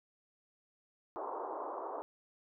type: band-pass noise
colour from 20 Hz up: white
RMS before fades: -41 dBFS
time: 1.16-2.02 s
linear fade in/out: 0 ms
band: 330 to 1100 Hz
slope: 48 dB/octave
effects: none